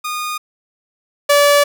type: tone pair in turn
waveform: sawtooth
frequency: 1227 / 576.6 Hz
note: D#6 / D5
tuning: -25 / -32 cents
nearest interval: octave + minor second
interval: 1307 cents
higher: first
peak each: -17 / -5 dBFS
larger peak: second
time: 0.04-0.38 / 1.29-1.64 s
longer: second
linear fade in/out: 10 ms
effects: none